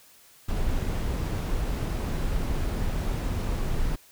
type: noise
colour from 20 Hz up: brown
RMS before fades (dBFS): -27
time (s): 0.48-3.96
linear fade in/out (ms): 10
effects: white hiss -55 dBFS RMS until 4.11 s